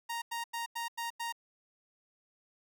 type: tone bursts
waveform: sawtooth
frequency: 932.3 Hz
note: A#5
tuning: in tune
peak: -31 dBFS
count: 6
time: 0.09-1.325 s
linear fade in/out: 10 ms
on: 130 ms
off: 91 ms
effects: none